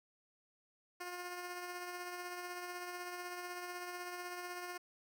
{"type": "tone with tremolo", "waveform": "10% pulse", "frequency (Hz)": 356, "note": "F4", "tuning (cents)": 33, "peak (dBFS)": -33, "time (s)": [1, 4.78], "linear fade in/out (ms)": 10, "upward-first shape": "triangle", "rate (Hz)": 16, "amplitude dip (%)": 40, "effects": []}